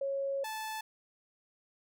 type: tone pair in turn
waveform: sine / sawtooth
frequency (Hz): 550 / 873.1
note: C#5 / A5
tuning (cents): -14 / -14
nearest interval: minor sixth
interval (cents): 800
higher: second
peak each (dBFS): -31 / -33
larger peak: first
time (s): 0.01-0.44 / 0.44-0.81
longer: first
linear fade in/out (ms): 5
effects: none